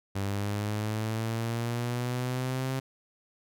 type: linear sweep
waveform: sawtooth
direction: up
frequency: 97.9 to 132.9 Hz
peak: -25 dBFS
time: 0.15-2.8 s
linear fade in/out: 10 ms
effects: none

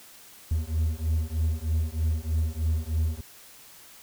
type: beating tone pair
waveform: triangle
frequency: 77.78 / 80.98 Hz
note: D#2 / E2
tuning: 0 / -30 cents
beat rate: 3.2 Hz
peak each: -25 dBFS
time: 0.51-3.21 s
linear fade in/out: 5 ms
effects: white hiss -50 dBFS RMS until 4.02 s

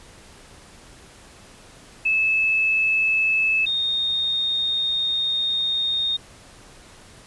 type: tone pair in turn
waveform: sine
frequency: 2608 / 3688 Hz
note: E7 / A#7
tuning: -19 / -19 cents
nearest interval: tritone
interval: 600 cents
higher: second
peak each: -17 / -20 dBFS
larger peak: first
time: 2.05-3.66 / 3.66-6.17 s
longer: second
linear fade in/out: 10 ms
effects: pink hiss -47 dBFS RMS until 7.26 s + resampled to 24000 Hz

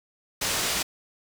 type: low-pass noise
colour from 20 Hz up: white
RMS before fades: -27 dBFS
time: 0.41-0.83 s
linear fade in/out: 10 ms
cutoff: 7600 Hz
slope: 12 dB/octave
effects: none

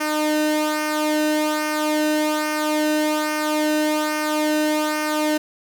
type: tone with flanger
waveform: sawtooth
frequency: 304.8 Hz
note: D#4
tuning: 36 cents flat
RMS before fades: -21 dBFS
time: 0-5.38 s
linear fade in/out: 10 ms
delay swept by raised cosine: 0.26 to 0.91 ms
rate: 1.2 Hz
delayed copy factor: -0.6
effects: none

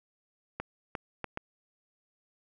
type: clicks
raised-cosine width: 0.5 ms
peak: -19 dBFS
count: 4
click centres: 0.6 / 0.952 / 1.243 / 1.374 s
effects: none

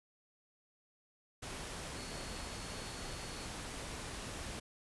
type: tone in noise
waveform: sine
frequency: 4373 Hz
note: C#8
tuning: 24 cents flat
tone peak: -54 dBFS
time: 1.96-3.47 s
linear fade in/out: 10 ms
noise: pink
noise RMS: -44 dBFS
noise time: 1.42-4.6 s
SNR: -13 dB
effects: resampled to 24000 Hz

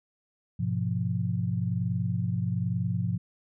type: chord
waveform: sine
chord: F diminished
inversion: first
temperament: equal with one note detuned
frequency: 103.83 / 124.98 / 174.61 Hz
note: Ab2 / Cb3 / F3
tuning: 0 / +21 / 0 cents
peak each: -30 dBFS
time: 0.59-3.18 s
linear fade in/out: 10 ms
effects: none

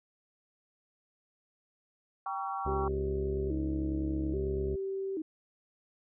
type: chord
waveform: sine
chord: G diminished seventh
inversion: none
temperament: just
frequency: 784 / 940.8 / 1128.9 / 1354.7 Hz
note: G5 / Bb5 / Db6 / Fb6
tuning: 0 / +16 / +31 / +47 cents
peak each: -36 / -42 / -37 / -42 dBFS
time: 2.26-2.88 s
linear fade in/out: 2 ms
type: harmonic tone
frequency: 69.3 Hz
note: C#2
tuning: in tune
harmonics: 1 / 2 / 3 / 4 / 5 / 6 / 7 / 8 / 9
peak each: -34 / -40 / -44 / -46 / -48 / -50 / -51 / -52 / -53 dBFS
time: 2.65-4.76 s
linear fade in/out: 10 ms
type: tone with vibrato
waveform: sine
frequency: 349.2 Hz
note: F4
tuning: in tune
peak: -32 dBFS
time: 2.67-5.22 s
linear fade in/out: 5 ms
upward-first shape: square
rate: 0.6 Hz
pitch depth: 180 cents each way
effects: none

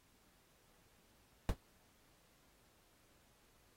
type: noise with exponential decay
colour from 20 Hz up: brown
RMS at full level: -26 dBFS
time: 1.49-1.57 s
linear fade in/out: 1 ms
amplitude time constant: 16 ms
effects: pink hiss -71 dBFS RMS until 3.76 s + AAC 48 kbps

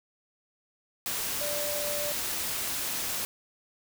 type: tone in noise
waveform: sine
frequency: 587.3 Hz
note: D5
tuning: in tune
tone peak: -33 dBFS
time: 1.41-2.12 s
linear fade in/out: 0 ms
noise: white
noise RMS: -32 dBFS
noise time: 1.06-3.25 s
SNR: -4 dB
effects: none

